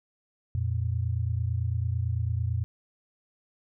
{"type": "tone pair together", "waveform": "sine", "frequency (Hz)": [87.31, 116.29], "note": ["F2", "A#2"], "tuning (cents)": [0, -4], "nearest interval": "perfect fourth", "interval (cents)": 496, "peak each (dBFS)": -28, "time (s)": [0.55, 2.64], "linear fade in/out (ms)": 0, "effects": []}